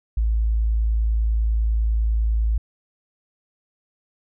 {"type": "tone", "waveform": "sine", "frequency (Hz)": 55, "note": "A1", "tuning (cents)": 0, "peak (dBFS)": -17, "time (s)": [0.17, 2.58], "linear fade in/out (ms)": 5, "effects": []}